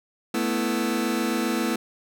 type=chord; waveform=sawtooth; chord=A suspended second; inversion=none; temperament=just; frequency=220 / 247.5 / 330 Hz; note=A3 / B3 / E4; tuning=0 / +4 / +2 cents; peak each=-23 dBFS; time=0.34-1.76 s; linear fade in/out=5 ms; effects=none